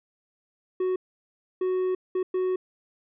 triangle tone bursts at uneven times, 370 Hz, F#4, in tune, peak -21 dBFS, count 4, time 0.8-0.96 / 1.61-1.95 / 2.15-2.23 / 2.34-2.56 s, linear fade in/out 5 ms, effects resampled to 8000 Hz

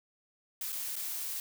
blue noise with dropouts, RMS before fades -37 dBFS, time 0.61-1.4 s, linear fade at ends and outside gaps 2 ms, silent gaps 0.722-0.726 / 0.957-0.963 s, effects none

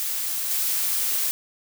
blue noise with level steps, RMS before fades -27 / -24 dBFS, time 0-1.31 s, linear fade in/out 0 ms, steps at 0.5 s, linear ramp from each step 10 ms, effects none

